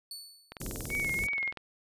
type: tone with exponential decay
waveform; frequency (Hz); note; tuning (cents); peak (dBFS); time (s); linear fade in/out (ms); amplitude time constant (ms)
sawtooth; 4462; C#8; +11; -35; 0.11-0.71; 2; 130
type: click train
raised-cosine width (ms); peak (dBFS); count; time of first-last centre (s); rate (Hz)
0.3; -25; 23; 0.52-1.573; 20.9
type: band-stop noise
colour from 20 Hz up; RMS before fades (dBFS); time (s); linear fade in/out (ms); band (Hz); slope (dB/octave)
pink; -38; 0.6-1.27; 5; 500 to 6100; 24
type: tone with vibrato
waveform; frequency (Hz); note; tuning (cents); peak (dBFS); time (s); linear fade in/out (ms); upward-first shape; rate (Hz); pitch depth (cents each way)
sine; 2200; C#7; -14; -29; 0.89-1.53; 50; sine; 3.1; 48
effects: resampled to 32000 Hz